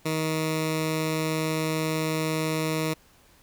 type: tone with notch filter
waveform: 10% pulse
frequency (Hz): 157.9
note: D#3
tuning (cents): +26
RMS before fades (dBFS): -27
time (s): 0.05-2.94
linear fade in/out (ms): 10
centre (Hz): 770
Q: 2
effects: pink hiss -58 dBFS RMS until 3.42 s